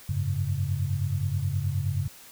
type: chord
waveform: sine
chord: F# suspended second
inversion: none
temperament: equal with one note detuned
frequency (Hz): 92.5 / 101.98 / 138.59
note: F#2 / G#2 / C#3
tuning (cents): 0 / -31 / 0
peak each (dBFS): -29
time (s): 0.09-2.08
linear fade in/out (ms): 5
effects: white hiss -49 dBFS RMS until 2.31 s